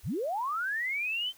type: linear sweep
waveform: sine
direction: up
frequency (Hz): 37.54 to 3136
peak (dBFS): -29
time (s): 0.03-1.33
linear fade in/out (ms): 50
effects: white hiss -58 dBFS RMS until 1.37 s